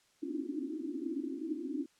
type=band-pass noise; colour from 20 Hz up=white; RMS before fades=-38 dBFS; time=0.22-1.86 s; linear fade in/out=10 ms; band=260 to 340 Hz; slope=96 dB/octave; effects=white hiss -69 dBFS RMS until 1.99 s + low-pass 8000 Hz 12 dB/octave